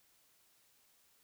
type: silence
effects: white hiss -70 dBFS RMS until 1.23 s

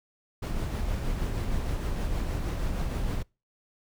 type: noise with tremolo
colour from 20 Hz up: brown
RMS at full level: -28 dBFS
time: 0.42-3.23 s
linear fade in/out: 10 ms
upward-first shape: sine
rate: 6.4 Hz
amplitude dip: 30%
effects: noise-tail reverb RT60 0.3 s tail -26 dB re dry

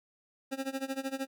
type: tone with tremolo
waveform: 25% pulse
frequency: 268.5 Hz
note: C4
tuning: 45 cents sharp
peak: -27 dBFS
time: 0.51-1.27 s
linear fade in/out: 20 ms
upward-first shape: sine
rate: 13 Hz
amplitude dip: 90%
effects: none

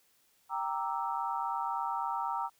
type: chord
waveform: sine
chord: E half-diminished seventh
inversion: first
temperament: equal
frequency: 784 / 932.3 / 1174.7 / 1318.5 Hz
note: G5 / Bb5 / D6 / E6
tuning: 0 / 0 / 0 / 0 cents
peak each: -37 / -34 / -40 / -38 dBFS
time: 0.49-2.5 s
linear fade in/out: 50 ms
effects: white hiss -69 dBFS RMS until 2.59 s

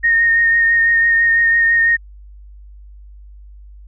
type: tone with vibrato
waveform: sine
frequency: 1846 Hz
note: A#6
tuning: 17 cents flat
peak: -10 dBFS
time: 0.03-1.97 s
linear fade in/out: 20 ms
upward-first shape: sine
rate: 6 Hz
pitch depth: 17 cents each way
effects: added 50 Hz sine -36 dBFS peak until 3.87 s

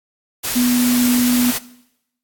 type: tone in noise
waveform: sine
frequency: 245.6 Hz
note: B3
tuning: 9 cents flat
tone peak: -13 dBFS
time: 0.55-1.52 s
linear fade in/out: 20 ms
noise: white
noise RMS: -22 dBFS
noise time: 0.43-1.59 s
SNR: +6 dB
effects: noise-tail reverb RT60 0.8 s tail -18 dB re dry + AAC 64 kbps

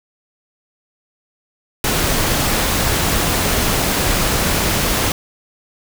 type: noise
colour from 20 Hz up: pink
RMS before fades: -17 dBFS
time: 1.84-5.12 s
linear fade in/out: 2 ms
effects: none

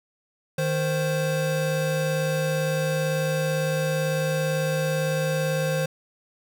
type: tone pair together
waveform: square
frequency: 155.2 / 523.5 Hz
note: D#3 / C5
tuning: -4 / +1 cents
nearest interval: octave + major sixth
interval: 2105 cents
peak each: -26 dBFS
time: 0.58-5.86 s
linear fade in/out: 5 ms
effects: none

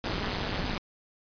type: noise with amplitude modulation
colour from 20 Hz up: pink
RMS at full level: -27 dBFS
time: 0.04-0.78 s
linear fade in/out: 2 ms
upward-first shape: sine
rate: 201 Hz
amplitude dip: 100%
effects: resampled to 11025 Hz

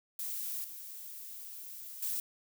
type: noise with level steps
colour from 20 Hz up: violet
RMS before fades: -38 / -46 / -35 dBFS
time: 0.19-2.2 s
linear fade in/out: 2 ms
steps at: 0.64 / 2.02 s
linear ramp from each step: 5 ms
effects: none

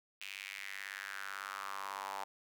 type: tone with high-pass filter sweep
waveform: sawtooth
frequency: 98.1 Hz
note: G2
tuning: 2 cents sharp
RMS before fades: -44 dBFS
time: 0.21-2.24 s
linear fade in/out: 0 ms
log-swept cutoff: 2600 to 860 Hz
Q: 4
effects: none

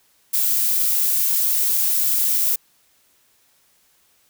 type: noise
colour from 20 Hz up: violet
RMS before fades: -19 dBFS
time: 0.33-2.56 s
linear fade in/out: 10 ms
effects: white hiss -60 dBFS RMS until 4.29 s

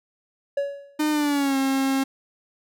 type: tone with exponential decay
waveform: triangle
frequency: 563 Hz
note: C#5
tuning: 27 cents sharp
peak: -17 dBFS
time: 0.57-1.02 s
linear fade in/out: 5 ms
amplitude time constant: 97 ms
type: tone with pitch glide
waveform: 45% pulse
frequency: 303.9 to 269.2 Hz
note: D#4 to C4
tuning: -41 to +49 cents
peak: -20 dBFS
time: 0.99-2.04 s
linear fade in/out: 10 ms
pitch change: -210 cents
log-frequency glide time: 1.11-1.57 s
effects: none

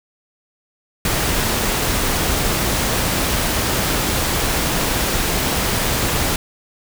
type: noise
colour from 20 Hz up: pink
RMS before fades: -19 dBFS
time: 1.05-6.36 s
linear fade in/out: 2 ms
effects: none

